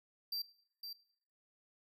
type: tone with echo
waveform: square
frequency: 4699 Hz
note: D8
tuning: in tune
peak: -37 dBFS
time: 0.32-0.42 s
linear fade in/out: 5 ms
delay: 510 ms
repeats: 1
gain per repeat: -7 dB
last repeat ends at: 0.93 s
effects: noise-tail reverb RT60 0.6 s tail -18 dB re dry